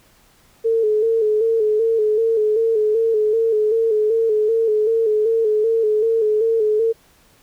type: tone with vibrato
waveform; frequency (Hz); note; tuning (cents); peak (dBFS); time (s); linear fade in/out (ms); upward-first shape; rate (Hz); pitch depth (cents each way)
sine; 440; A4; 0; -14; 0.64-6.93; 20; square; 2.6; 53
effects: pink hiss -54 dBFS RMS until 7.42 s